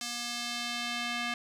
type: tone with band-pass filter sweep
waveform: square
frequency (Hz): 238.9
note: A#3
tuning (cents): +43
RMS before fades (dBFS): -35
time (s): 0.01-1.34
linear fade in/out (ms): 2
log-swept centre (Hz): 5800 to 2500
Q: 1.1
effects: none